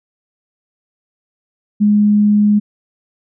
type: tone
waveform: sine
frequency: 208.1 Hz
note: G#3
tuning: 4 cents sharp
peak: -8 dBFS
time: 1.8-2.6 s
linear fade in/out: 20 ms
effects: none